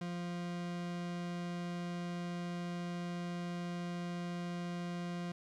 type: tone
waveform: 40% pulse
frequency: 174.61 Hz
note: F3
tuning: in tune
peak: -37 dBFS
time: 0.01-5.32 s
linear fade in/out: 5 ms
effects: low-pass 6000 Hz 12 dB/octave + 12-bit